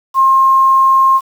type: tone with quantisation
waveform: sine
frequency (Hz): 1066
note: C6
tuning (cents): +32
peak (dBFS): -6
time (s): 0.14-1.21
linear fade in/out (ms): 50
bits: 6
effects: none